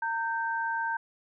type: tone pair together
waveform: sine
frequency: 915 / 1561.6 Hz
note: A#5 / G6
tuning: -32 / -7 cents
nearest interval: major sixth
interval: 925 cents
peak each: -30 / -31 dBFS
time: 0.02-0.97 s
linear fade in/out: 5 ms
effects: none